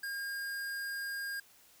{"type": "tone", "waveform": "square", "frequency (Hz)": 1616, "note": "G#6", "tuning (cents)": -48, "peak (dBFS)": -37, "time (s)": [0.03, 1.4], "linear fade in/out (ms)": 5, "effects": ["white hiss -62 dBFS RMS until 1.8 s"]}